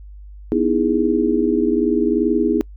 sine chord, E major seventh, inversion second, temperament just, 247.2 / 309 / 329.6 / 412 Hz, B3 / D#4 / E4 / G#4, +2 / -12 / 0 / -14 cents, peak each -20 dBFS, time 0.52-2.61 s, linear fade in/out 0 ms, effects noise-tail reverb RT60 0.1 s tail -26 dB re dry + added 50 Hz sine -35 dBFS peak until 2.76 s

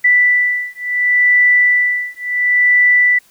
sine beating tone pair, 1975.5 / 1976.21 Hz, B6 / B6, 0 / +1 cents, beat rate 0.71 Hz, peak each -13 dBFS, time 0.04-3.19 s, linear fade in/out 10 ms, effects white hiss -51 dBFS RMS until 3.3 s

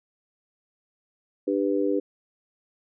harmonic tone, 98.8 Hz, G2, 14 cents sharp, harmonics 3 / 4 / 5, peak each -25 / -26 / -27 dBFS, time 1.47-2 s, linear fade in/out 10 ms, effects none

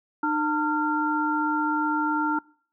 sine tone cluster, 303.8 / 904 / 1383 Hz, D#4 / A5 / F6, -41 / +47 / -17 cents, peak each -26 dBFS, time 0.23-2.39 s, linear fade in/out 5 ms, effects noise-tail reverb RT60 0.5 s tail -24 dB re dry

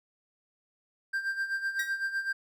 triangle tone with tremolo, 1582 Hz, G6, 15 cents sharp, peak -25 dBFS, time 1.13-2.33 s, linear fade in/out 10 ms, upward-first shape sine, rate 7.9 Hz, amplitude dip 70%
sawtooth tone with exponential decay, 1902 Hz, A#6, 34 cents sharp, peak -27 dBFS, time 1.79-2.01 s, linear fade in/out 5 ms, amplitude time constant 46 ms
effects none

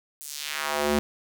square tone with high-pass filter sweep, 73.5 Hz, D2, 2 cents sharp, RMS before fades -28 dBFS, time 0.21-0.99 s, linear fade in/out 0 ms, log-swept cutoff 9900 to 210 Hz, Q 1.2, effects none

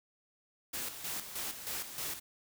white noise with tremolo, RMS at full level -38 dBFS, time 0.73-2.2 s, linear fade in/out 10 ms, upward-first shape square, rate 3.2 Hz, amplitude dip 60%, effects none

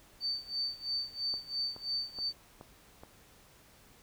sine tone with tremolo, 4567 Hz, D8, 49 cents flat, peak -30 dBFS, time 0.2-2.33 s, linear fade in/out 50 ms, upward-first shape sine, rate 3 Hz, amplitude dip 90%
click train, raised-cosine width 1 ms, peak -33 dBFS, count 5, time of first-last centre 1.34-3.035 s, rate 2.36 Hz
effects pink hiss -60 dBFS RMS until 4.02 s

